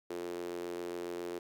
sawtooth tone with high-pass filter, 87.31 Hz, F2, in tune, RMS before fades -40 dBFS, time 0.1-1.39 s, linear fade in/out 5 ms, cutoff 380 Hz, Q 5.7, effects none

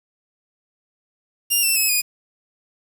5% pulse tone with pitch steps, 2800 / 2684 / 2574 / 2467 Hz, F7 / E7 / E7 / D#7, +4 / +31 / -42 / -15 cents, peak -8 dBFS, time 1.5-2.02 s, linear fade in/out 20 ms, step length 130 ms, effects 7-bit

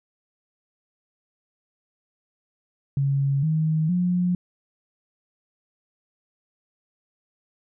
sine tone with pitch steps, 138.59 / 157.37 / 178.69 Hz, C#3 / D#3 / F3, 0 / +20 / +40 cents, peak -19 dBFS, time 2.97-4.35 s, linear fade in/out 2 ms, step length 460 ms, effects none

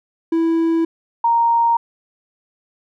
triangle / sine tone pair in turn, 329.2 / 931.1 Hz, E4 / A#5, -2 / -2 cents, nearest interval octave + tritone, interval 1800 cents, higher second, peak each -12 dBFS, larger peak neither, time 0.32-0.85 / 1.24-1.77 s, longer neither, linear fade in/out 5 ms, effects none

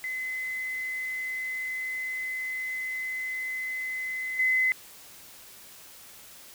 sine tone with level steps, 2036 Hz, C7, 48 cents flat, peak -30 / -21 dBFS, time 0.04-4.72 s, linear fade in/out 0 ms, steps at 4.39 s, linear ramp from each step 5 ms, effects white hiss -49 dBFS RMS until 6.54 s

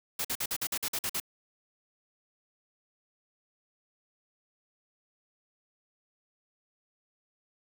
white noise bursts, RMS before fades -32 dBFS, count 10, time 0.19-1.201 s, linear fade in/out 5 ms, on 57 ms, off 49 ms, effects none

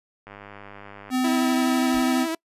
click train, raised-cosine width 0.5 ms, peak -26 dBFS, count 85, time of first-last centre 0.27-1.102 s, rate 101 Hz
square tone, 255.5 Hz, C4, 41 cents flat, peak -21 dBFS, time 1.1-2.27 s, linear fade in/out 50 ms
sawtooth tone with vibrato, 326.2 Hz, E4, 18 cents flat, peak -21 dBFS, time 1.24-2.35 s, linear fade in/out 5 ms, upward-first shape sine, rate 12 Hz, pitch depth 29 cents each way
brown noise with exponential decay, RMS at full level -38 dBFS, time 1.94-2.21 s, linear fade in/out 5 ms, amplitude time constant 58 ms
effects noise-tail reverb RT60 0.1 s tail -26 dB re dry + resampled to 32000 Hz

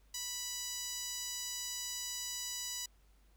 10% pulse tone with band-pass filter, 984 Hz, B5, 7 cents flat, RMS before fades -41 dBFS, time 0.14-2.86 s, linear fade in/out 5 ms, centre 8400 Hz, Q 1.7, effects added 50 Hz sine -63 dBFS peak until 3.36 s + pink hiss -73 dBFS RMS until 3.36 s

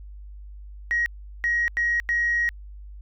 sine tone bursts at uneven times, 1892 Hz, A#6, 25 cents sharp, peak -19 dBFS, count 4, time 0.91-1.06 / 1.44-1.68 / 1.77-2 / 2.09-2.49 s, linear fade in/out 0 ms, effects tanh soft clip ceiling -15 dBFS + added 50 Hz sine -38 dBFS peak until 3.01 s

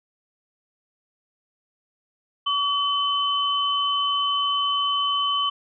sine tone pair together, 1140 / 3043 Hz, C#6 / F#7, +48 / +48 cents, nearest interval octave + perfect fourth, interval 1700 cents, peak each -23 dBFS, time 2.46-5.5 s, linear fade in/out 10 ms, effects none

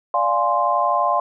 sine chord, D half-diminished seventh, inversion none, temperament equal, 587.3 / 698.5 / 830.6 / 1046.5 Hz, D5 / F5 / Ab5 / C6, 0 / 0 / 0 / 0 cents, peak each -24 / -21 / -24 / -19 dBFS, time 0.14-1.2 s, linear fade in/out 2 ms, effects none

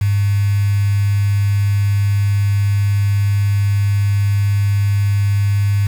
sine tone with quantisation, 100.9 Hz, G#2, 49 cents flat, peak -12 dBFS, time 0.01-5.87 s, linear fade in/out 5 ms, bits 5, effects none

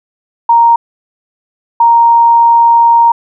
sine tone pair in turn, 932.3 / 932.3 Hz, A#5 / A#5, 0 / 0 cents, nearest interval unison, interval 0 cents, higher neither, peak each -3 dBFS, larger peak neither, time 0.49-0.76 / 1.8-3.12 s, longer second, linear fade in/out 5 ms, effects none

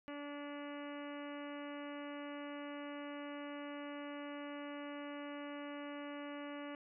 harmonic tone, 289 Hz, D4, 28 cents flat, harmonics 1 / 2 / 3 / 4 / 5 / 6 / 7 / 8 / 9 / 10, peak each -46 / -49 / -56 / -54 / -58 / -58 / -58 / -60 / -64 / -59 dBFS, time 0.08-6.75 s, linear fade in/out 0 ms, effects none

